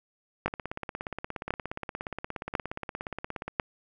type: two click trains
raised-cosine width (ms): 0.5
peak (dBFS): -10 / -19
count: 4 / 52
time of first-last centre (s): 0.46-3.598 / 0.48-3.48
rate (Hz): 0.956 / 17
effects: none